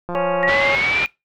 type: click train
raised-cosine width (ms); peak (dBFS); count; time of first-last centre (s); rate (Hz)
1; -14; 72; 0.09-0.496; 175
type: harmonic tone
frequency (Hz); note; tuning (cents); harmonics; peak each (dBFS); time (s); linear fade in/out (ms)
277.2; C#4; 0; 2 / 3 / 4 / 5 / 6 / 7 / 8 / 9 / 10; -19 / -26 / -27 / -36 / -36 / -38 / -41 / -40 / -36; 0.15-0.75; 0
type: linear sweep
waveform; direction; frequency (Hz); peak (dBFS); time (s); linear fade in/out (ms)
sine; up; 1890 to 2422; -17; 0.43-1.06; 0
type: low-pass noise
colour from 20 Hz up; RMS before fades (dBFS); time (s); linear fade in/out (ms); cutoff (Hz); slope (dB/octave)
white; -25; 0.47-1.06; 20; 3400; 24
effects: noise-tail reverb RT60 0.2 s tail -21 dB re dry